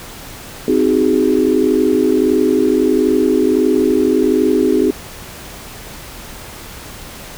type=chord; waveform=sine; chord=Ab dominant seventh; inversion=first; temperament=just; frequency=259.6 / 311.5 / 373.8 / 415.3 Hz; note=C4 / Eb4 / Gb4 / Ab4; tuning=-13 / +2 / +18 / 0 cents; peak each=-16 dBFS; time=0.68-4.91 s; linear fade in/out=2 ms; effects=pink hiss -33 dBFS RMS until 7.37 s